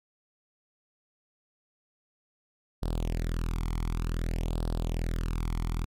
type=tone with flanger; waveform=sawtooth; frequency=41.2 Hz; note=E1; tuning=in tune; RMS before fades=-30 dBFS; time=2.82-5.85 s; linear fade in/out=10 ms; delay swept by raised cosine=0.22 to 0.92 ms; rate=0.54 Hz; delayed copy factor=+0.8; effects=MP3 96 kbps